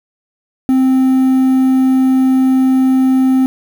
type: tone with quantisation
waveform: triangle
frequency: 261.6 Hz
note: C4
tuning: in tune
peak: -6 dBFS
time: 0.69-3.46 s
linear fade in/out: 0 ms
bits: 6
effects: none